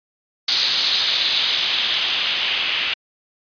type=noise with low-pass filter sweep; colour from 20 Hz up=blue; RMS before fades=-20 dBFS; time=0.48-2.94 s; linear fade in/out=5 ms; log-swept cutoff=4300 to 2800 Hz; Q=3.3; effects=resampled to 11025 Hz